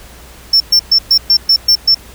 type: tone bursts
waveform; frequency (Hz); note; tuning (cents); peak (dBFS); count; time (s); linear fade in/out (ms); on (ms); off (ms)
triangle; 5400; E8; +41; -4; 8; 0.53-1.946; 5; 72; 120
effects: added 60 Hz sine -38 dBFS peak until 2.14 s + pink hiss -38 dBFS RMS until 2.14 s